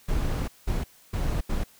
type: noise bursts at uneven times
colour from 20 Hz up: brown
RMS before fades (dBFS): -26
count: 4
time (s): 0.08-0.48 / 0.67-0.84 / 1.13-1.41 / 1.49-1.64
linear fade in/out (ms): 10
effects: white hiss -56 dBFS RMS until 1.79 s